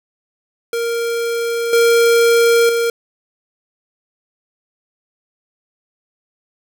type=tone with level steps; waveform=square; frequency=466.2 Hz; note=A#4; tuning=in tune; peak=-18 / -10 / -15 dBFS; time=0.73-2.9 s; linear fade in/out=2 ms; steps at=1.73 / 2.69 s; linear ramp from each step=2 ms; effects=none